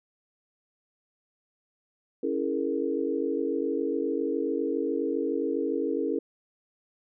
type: chord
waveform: sine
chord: A# half-diminished seventh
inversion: first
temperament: equal with one note detuned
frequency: 277.2 / 329.6 / 418.9 / 466.2 Hz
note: C#4 / E4 / G#4 / A#4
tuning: 0 / 0 / +15 / 0 cents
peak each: -31 dBFS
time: 2.23-6.19 s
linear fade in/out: 5 ms
effects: none

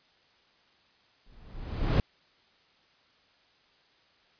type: noise with exponential growth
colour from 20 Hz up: brown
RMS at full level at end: -19 dBFS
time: 1.26-2 s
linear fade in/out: 2 ms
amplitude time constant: 160 ms
effects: white hiss -64 dBFS RMS until 4.39 s + resampled to 11025 Hz

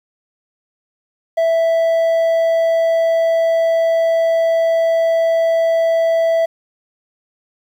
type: tone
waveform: triangle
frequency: 659.3 Hz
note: E5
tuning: in tune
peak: -10 dBFS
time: 1.37-6.46 s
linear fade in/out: 10 ms
effects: 8-bit

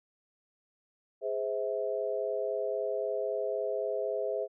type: chord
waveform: sine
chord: Ab augmented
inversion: none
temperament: just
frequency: 415.3 / 519.1 / 648.9 Hz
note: Ab4 / C5 / E5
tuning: 0 / -14 / -27 cents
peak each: -34 dBFS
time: 1.21-4.48 s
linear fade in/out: 50 ms
effects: none

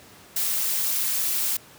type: noise with amplitude modulation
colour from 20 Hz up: blue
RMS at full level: -22 dBFS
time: 0.36-1.57 s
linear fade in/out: 5 ms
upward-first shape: sine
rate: 246 Hz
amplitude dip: 60%
effects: pink hiss -49 dBFS RMS until 1.78 s + high-pass 100 Hz 12 dB/octave

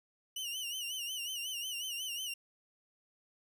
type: tone with vibrato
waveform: sawtooth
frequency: 2921 Hz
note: F#7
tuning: 23 cents flat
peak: -34 dBFS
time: 0.36-2.34 s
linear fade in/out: 5 ms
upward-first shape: sine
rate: 5.5 Hz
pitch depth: 98 cents each way
effects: none

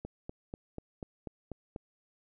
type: click train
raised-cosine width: 2 ms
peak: -26 dBFS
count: 8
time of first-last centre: 0.05-1.761 s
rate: 4.09 Hz
effects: none

